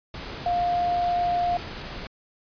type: tone in noise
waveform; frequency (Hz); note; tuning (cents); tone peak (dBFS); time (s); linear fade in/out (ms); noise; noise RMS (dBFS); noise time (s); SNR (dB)
sine; 704; F5; +14; -21; 0.46-1.57; 2; pink; -36; 0.14-2.07; +12
effects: resampled to 11025 Hz